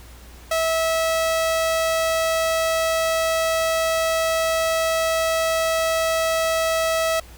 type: tone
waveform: sawtooth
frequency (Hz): 650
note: E5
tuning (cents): -24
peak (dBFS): -15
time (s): 0.51-7.2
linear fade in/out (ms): 5
effects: added 60 Hz sine -42 dBFS peak until 7.37 s + pink hiss -47 dBFS RMS until 7.37 s